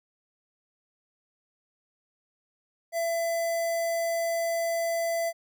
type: tone with notch filter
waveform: square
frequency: 670 Hz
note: E5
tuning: 28 cents sharp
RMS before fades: -28 dBFS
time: 2.92-5.33 s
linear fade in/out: 50 ms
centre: 3200 Hz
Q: 1.8
effects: none